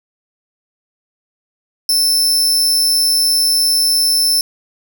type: tone with amplitude modulation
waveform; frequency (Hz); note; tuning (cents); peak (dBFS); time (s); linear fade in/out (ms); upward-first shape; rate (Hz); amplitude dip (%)
sawtooth; 5300; E8; +9; -7; 1.89-4.41; 2; sine; 157; 35
effects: none